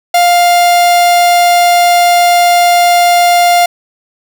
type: tone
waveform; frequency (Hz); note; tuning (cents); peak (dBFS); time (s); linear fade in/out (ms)
45% pulse; 701; F5; +6; -5; 0.14-3.66; 5
effects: none